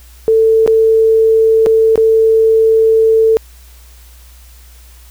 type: tone with dropouts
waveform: sine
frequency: 445.2 Hz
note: A4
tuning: 20 cents sharp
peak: -6 dBFS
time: 0.28-3.37 s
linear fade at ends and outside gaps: 0 ms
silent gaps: 0.663-0.676 / 1.661-1.667 / 1.957-1.977 s
effects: added 60 Hz sine -37 dBFS peak until 5.1 s + white hiss -45 dBFS RMS until 5.1 s